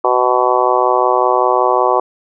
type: harmonic tone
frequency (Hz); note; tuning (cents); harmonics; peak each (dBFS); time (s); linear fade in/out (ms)
125.3; B2; +25; 3 / 4 / 5 / 6 / 7 / 8 / 9; -18 / -18 / -18 / -18 / -18 / -18 / -18; 0.04-2; 5
effects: none